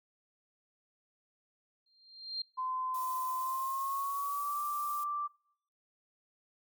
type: tone with exponential growth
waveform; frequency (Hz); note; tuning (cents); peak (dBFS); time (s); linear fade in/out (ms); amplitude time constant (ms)
sine; 4186; C8; 0; -31; 1.86-2.42; 5; 120
type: tone with pitch glide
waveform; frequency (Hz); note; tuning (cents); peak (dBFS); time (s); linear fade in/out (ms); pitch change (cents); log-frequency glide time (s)
sine; 1028 to 1174.1; C6 to D6; -31 to -1; -32; 2.57-5.28; 20; +230; 3.36-4.6
type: noise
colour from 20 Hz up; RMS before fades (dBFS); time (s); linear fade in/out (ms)
violet; -45; 2.94-5.04; 5
effects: noise-tail reverb RT60 0.7 s tail -25 dB re dry + MP3 96 kbps